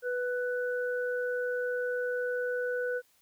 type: tone pair together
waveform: sine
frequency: 493.9 / 1488.2 Hz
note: B4 / F#6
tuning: 0 / +10 cents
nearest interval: octave + perfect fifth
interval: 1910 cents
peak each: -30 / -35 dBFS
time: 0.02-3.02 s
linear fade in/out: 50 ms
effects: white hiss -67 dBFS RMS until 3.21 s